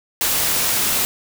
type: noise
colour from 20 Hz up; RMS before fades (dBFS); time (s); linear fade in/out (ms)
white; -19; 0.21-1.05; 0
effects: none